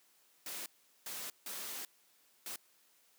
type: noise bursts at uneven times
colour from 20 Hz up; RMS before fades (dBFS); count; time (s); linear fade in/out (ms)
white; -43; 4; 0.46-0.66 / 1.06-1.3 / 1.46-1.85 / 2.46-2.56; 2
effects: white hiss -69 dBFS RMS until 3.18 s + high-pass 200 Hz 12 dB/octave